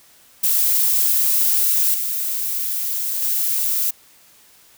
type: noise with level steps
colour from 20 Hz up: violet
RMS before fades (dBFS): -17 / -23 / -20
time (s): 0.43-3.91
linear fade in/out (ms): 10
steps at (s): 1.94 / 3.22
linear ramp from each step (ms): 5
effects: white hiss -51 dBFS RMS until 4.77 s